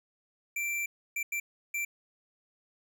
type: tone bursts at uneven times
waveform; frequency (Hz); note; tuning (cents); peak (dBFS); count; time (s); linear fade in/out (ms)
square; 2349; D7; 0; -31; 4; 0.56-0.86 / 1.16-1.23 / 1.32-1.4 / 1.74-1.85; 5
effects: none